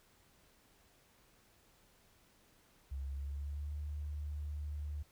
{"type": "tone with pitch glide", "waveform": "sine", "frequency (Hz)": [67.9, 74.05], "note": ["C#2", "D2"], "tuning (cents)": [-35, 15], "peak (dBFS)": -38, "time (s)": [2.91, 5.03], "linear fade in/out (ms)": 10, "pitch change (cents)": 150, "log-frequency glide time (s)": [3.01, 3.73], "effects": ["pink hiss -68 dBFS RMS until 5.11 s"]}